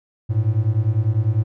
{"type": "beating tone pair", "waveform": "triangle", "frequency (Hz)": [103.83, 113.83], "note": ["G#2", "A#2"], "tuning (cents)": [0, -41], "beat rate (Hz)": 10, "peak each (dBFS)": -17, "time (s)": [0.29, 1.44], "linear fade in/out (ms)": 20, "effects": []}